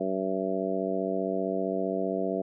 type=harmonic tone; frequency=95.3 Hz; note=G2; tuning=48 cents flat; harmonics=2 / 3 / 4 / 5 / 6 / 7; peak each=-34 / -34 / -33 / -34 / -36 / -32 dBFS; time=0-2.42 s; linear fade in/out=10 ms; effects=none